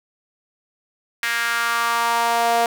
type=tone with high-pass filter sweep; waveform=sawtooth; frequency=233.6 Hz; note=A#3; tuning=4 cents sharp; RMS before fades=-20 dBFS; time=1.23-2.66 s; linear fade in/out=2 ms; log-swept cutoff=1800 to 640 Hz; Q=3.1; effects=none